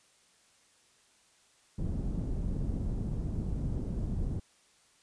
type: low-pass noise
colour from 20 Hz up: pink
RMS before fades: -33 dBFS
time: 1.78-4.4 s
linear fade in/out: 10 ms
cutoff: 230 Hz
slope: 12 dB/octave
effects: white hiss -65 dBFS RMS until 5.02 s + resampled to 22050 Hz